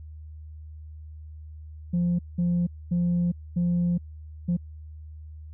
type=tone bursts at uneven times; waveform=sine; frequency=174.61 Hz; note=F3; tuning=in tune; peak=-19 dBFS; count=5; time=1.93-2.19 / 2.38-2.67 / 2.91-3.32 / 3.56-3.98 / 4.48-4.57 s; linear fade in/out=10 ms; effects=tanh soft clip ceiling -19 dBFS + added 77 Hz sine -39 dBFS peak until 5.53 s